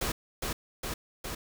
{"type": "noise with echo", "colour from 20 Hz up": "pink", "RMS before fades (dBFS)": -31, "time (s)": [0.01, 0.12], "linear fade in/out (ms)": 5, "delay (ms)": 410, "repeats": 3, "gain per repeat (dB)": -2, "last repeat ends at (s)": 1.35, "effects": []}